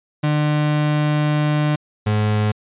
35% pulse tone pair in turn, 150 / 106.07 Hz, D3 / G#2, +37 / +37 cents, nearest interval tritone, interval 600 cents, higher first, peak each -14 dBFS, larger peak neither, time 0.23-1.76 / 2.06-2.52 s, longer first, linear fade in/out 10 ms, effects resampled to 8000 Hz

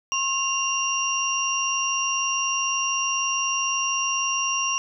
sine tone cluster, 1077 / 2782 / 5670 Hz, C6 / F7 / F8, +50 / -7 / +25 cents, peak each -27 / -25 / -27 dBFS, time 0.12-4.78 s, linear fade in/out 0 ms, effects none

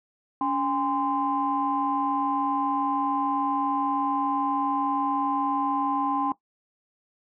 sine tone cluster, 281.9 / 809 / 1036 Hz, C#4 / G#5 / C6, +29 / -46 / -17 cents, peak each -27 dBFS, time 0.41-6.32 s, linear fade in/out 2 ms, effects noise-tail reverb RT60 0.1 s tail -17 dB re dry + tanh soft clip ceiling -13 dBFS

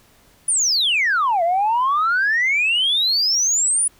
sine exponential two-way sweep, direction down then up, 9956 to 659.3 to 9956 Hz, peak -14 dBFS, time 0.48-3.88 s, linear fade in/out 5 ms, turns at 1.43 s, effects tanh soft clip ceiling -12 dBFS + pink hiss -54 dBFS RMS until 3.99 s

